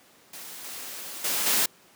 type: noise with level steps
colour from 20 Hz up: white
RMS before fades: -41 / -38 / -27 / -23 dBFS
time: 0.33-1.66 s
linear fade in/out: 5 ms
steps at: 0.64 / 1.24 / 1.46 s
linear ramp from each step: 5 ms
effects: pink hiss -56 dBFS RMS until 1.95 s + high-pass 200 Hz 12 dB/octave